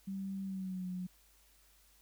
sine tone with pitch glide, 194 to 182.06 Hz, G3 to F#3, -18 to -28 cents, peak -37 dBFS, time 0.07-1.07 s, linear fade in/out 10 ms, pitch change -110 cents, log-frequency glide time 0.43-0.88 s, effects added 50 Hz sine -68 dBFS peak until 2.01 s + white hiss -67 dBFS RMS until 2.01 s

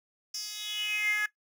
10% pulse tone with high-pass filter sweep, 421.7 Hz, G#4, 26 cents sharp, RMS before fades -32 dBFS, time 0.34-1.26 s, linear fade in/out 5 ms, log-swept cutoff 5300 to 1700 Hz, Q 8.1, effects noise-tail reverb RT60 0.1 s tail -17 dB re dry

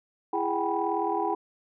sine tone cluster, 335.1 / 413.4 / 762 / 801 / 983 Hz, E4 / G#4 / G5 / G5 / B5, +29 / -8 / -49 / +37 / -8 cents, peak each -31 dBFS, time 0.33-1.35 s, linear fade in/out 5 ms, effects tanh soft clip ceiling -13 dBFS

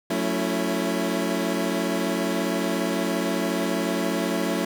25% pulse tone cluster, 182.9 / 223 / 280 / 331.2 Hz, F#3 / A3 / C#4 / E4, -20 / +23 / +18 / +8 cents, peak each -25 dBFS, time 0.1-4.65 s, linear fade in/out 5 ms, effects none

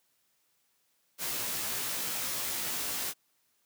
white noise with comb filter, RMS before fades -34 dBFS, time 1.18-3.14 s, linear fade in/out 50 ms, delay 17 ms, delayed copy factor +1, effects white hiss -73 dBFS RMS until 3.65 s + high-pass 80 Hz 12 dB/octave

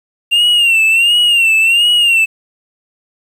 triangle tone with vibrato, 2766 Hz, F7, 17 cents flat, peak -6 dBFS, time 0.31-2.26 s, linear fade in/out 20 ms, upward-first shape sine, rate 1.4 Hz, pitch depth 90 cents each way, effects 7-bit

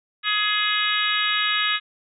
harmonic tone, 419.7 Hz, G#4, 18 cents sharp, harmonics 3 / 4 / 5 / 6 / 7 / 8 / 9, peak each -27 / -26 / -28 / -28 / -28 / -28 / -27 dBFS, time 0.23-1.8 s, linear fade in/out 50 ms, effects none

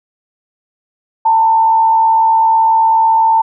sine tone with frequency modulation, 896 Hz, A5, 31 cents sharp, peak -7 dBFS, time 1.25-3.42 s, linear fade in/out 10 ms, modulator 69.7 Hz, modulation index 0.31, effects none

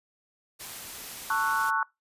white noise, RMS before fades -40 dBFS, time 0.59-1.71 s, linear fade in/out 20 ms
sine chord, F# minor seventh, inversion first, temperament just, 888 / 1110 / 1332 / 1480 Hz, A5 / C#6 / E6 / F#6, +16 / +2 / +18 / 0 cents, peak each -30 / -28 / -33 / -28 dBFS, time 1.3-1.83 s, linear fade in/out 2 ms
effects noise-tail reverb RT60 0.2 s tail -23 dB re dry + resampled to 32000 Hz

